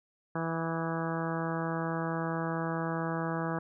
harmonic tone with a mistuned harmonic, 164.5 Hz, E3, 3 cents flat, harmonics 1 / 2 / 3 / 4 / 5 / 6 / 7 / 8 / 9 / 10, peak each -34 / -37 / -39 / -40 / -41 / -42 / -42 / -43 / -44 / -44 dBFS, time 0.35-3.59 s, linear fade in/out 5 ms, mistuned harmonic 8, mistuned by -41 cents, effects none

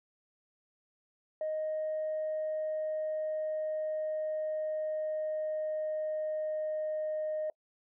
sine tone with pitch glide, 622.3 to 618 Hz, D#5 to D#5, 0 to -12 cents, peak -30 dBFS, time 1.41-7.5 s, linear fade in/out 2 ms, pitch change -12 cents, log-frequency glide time 1.92-7.14 s, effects noise-tail reverb RT60 0.1 s tail -25 dB re dry + tanh soft clip ceiling -28 dBFS

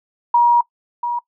sine tone pair in turn, 953 / 957.3 Hz, A#5 / A#5, +38 / +46 cents, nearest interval unison, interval 8 cents, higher second, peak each -9 / -18 dBFS, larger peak first, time 0.34-0.61 / 1.03-1.19 s, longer first, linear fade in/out 5 ms, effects noise-tail reverb RT60 0.1 s tail -21 dB re dry

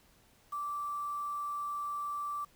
sine tone with quantisation, 1167 Hz, D6, 11 cents flat, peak -34 dBFS, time 0.52-2.45 s, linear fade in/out 10 ms, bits 9, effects pink hiss -65 dBFS RMS until 2.55 s

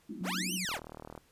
pink band-pass noise, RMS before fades -43 dBFS, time 0.09-0.58 s, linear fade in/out 5 ms, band 180 to 350 Hz, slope 96 dB/octave
sine tone, 184.1 Hz, F#3, 8 cents flat, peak -37 dBFS, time 0.21-0.65 s, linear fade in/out 0 ms
15% pulse linear two-way sweep, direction up then down, 193 to 3124 to 237.8 Hz, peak -27 dBFS, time 0.23-0.8 s, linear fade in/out 50 ms, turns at 0.54 s
click train, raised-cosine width 1 ms, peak -30 dBFS, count 20, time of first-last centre 0.69-1.177 s, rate 39 Hz
effects pink hiss -66 dBFS RMS until 1.31 s + resampled to 32000 Hz

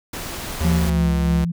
pink noise, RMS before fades -30 dBFS, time 0.13-0.9 s, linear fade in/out 5 ms
square tone with pitch glide, 77.4 to 69.76 Hz, D#2 to C#2, -9 to +12 cents, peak -20 dBFS, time 0.6-1.45 s, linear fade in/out 10 ms, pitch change -179 cents, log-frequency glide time 0.74-1.11 s
sine tone with tremolo, 170 Hz, F3, 46 cents flat, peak -16 dBFS, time 0.64-1.52 s, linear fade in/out 10 ms, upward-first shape sine, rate 3.2 Hz, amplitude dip 40%
effects none

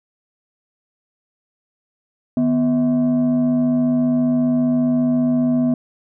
sine tone with frequency modulation, 246.9 Hz, B3, in tune, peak -13 dBFS, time 2.37-5.74 s, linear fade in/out 2 ms, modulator 399 Hz, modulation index 0.46, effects tanh soft clip ceiling -10 dBFS

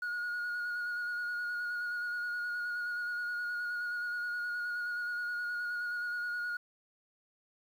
sine tone with vibrato, 1443 Hz, F#6, 44 cents flat, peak -31 dBFS, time 0.02-6.57 s, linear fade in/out 5 ms, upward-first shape square, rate 9.5 Hz, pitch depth 17 cents each way, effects tanh soft clip ceiling -32 dBFS + 10-bit

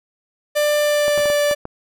45% pulse tone with pitch glide, 593 to 584.5 Hz, D5 to D5, +17 to -8 cents, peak -15 dBFS, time 0.55-1.55 s, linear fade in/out 20 ms, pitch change -25 cents, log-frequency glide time 0.79-1.35 s
clicks, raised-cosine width 1 ms, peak -15 dBFS, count 6, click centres 1.081 / 1.177 / 1.257 / 1.301 / 1.512 / 1.654 s
pink noise with exponential decay, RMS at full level -32 dBFS, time 1.18-1.36 s, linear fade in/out 0 ms, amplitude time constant 38 ms
effects none

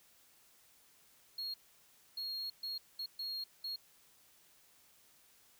triangle tone bursts at uneven times, 4276 Hz, C8, 37 cents sharp, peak -37 dBFS, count 6, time 1.38-1.54 / 2.17-2.5 / 2.63-2.78 / 2.99-3.06 / 3.19-3.44 / 3.64-3.76 s, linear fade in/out 5 ms, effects white hiss -66 dBFS RMS until 5.59 s

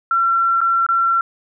sine tone with dropouts, 1358 Hz, F6, 49 cents flat, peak -13 dBFS, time 0.11-1.21 s, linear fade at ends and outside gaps 2 ms, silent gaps 0.606-0.614 / 0.865-0.888 s, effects none

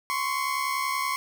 30% pulse tone pair together, 1038.6 / 1109 Hz, C6 / C#6, -13 / 0 cents, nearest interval minor second, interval 113 cents, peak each -26 dBFS, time 0.1-1.16 s, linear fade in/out 0 ms, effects none

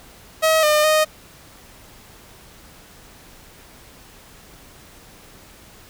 sawtooth tone with pitch steps, 637 / 605 / 620 Hz, D#5 / D#5 / D#5, +41 / -49 / -6 cents, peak -10 dBFS, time 0.42-1.05 s, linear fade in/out 20 ms, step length 210 ms, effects pink hiss -46 dBFS RMS until 5.89 s

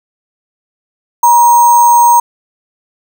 sine tone with sample-and-hold, 951 Hz, A#5, 34 cents sharp, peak -3 dBFS, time 1.23-2.2 s, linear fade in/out 5 ms, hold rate 7350 Hz, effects none

